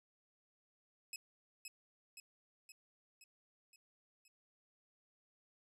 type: tone with echo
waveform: 15% pulse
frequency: 2573 Hz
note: E7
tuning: 43 cents flat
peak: -36 dBFS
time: 1.13-1.16 s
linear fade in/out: 2 ms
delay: 520 ms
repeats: 6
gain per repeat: -4 dB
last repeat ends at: 4.28 s
effects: none